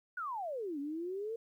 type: exponential two-way sweep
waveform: sine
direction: down then up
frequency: 1509 to 276.1 to 466.2 Hz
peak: -36 dBFS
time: 0.17-1.36 s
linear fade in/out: 5 ms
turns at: 0.79 s
effects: 12-bit